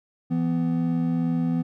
triangle tone pair together, 167.15 / 249.8 Hz, E3 / B3, +24 / +20 cents, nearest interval perfect fifth, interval 696 cents, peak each -22 dBFS, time 0.3-1.63 s, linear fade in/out 20 ms, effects none

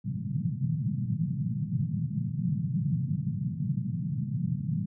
white band-pass noise, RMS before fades -30 dBFS, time 0.04-4.86 s, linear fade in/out 10 ms, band 110 to 190 Hz, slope 48 dB/octave, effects none

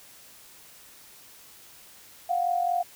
sine tone pair together, 703.6 / 748 Hz, F5 / F#5, +13 / +19 cents, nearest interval minor second, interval 106 cents, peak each -24 / -29 dBFS, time 2.29-2.83 s, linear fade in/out 10 ms, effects white hiss -51 dBFS RMS until 2.95 s

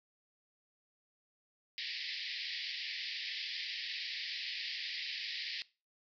white band-pass noise, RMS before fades -41 dBFS, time 1.78-5.62 s, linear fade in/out 0 ms, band 1800 to 5100 Hz, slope 96 dB/octave, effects noise-tail reverb RT60 0.3 s tail -20 dB re dry

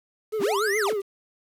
triangle tone with vibrato, 415.3 Hz, G#4, in tune, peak -22 dBFS, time 0.32-1.02 s, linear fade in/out 20 ms, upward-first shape sine, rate 7 Hz, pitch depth 100 cents each way
square linear two-way sweep, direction up then down, 87.4 to 2151 to 87.4 Hz, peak -25 dBFS, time 0.39-0.94 s, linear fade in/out 50 ms, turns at 0.77 s
effects resampled to 32000 Hz + 8-bit

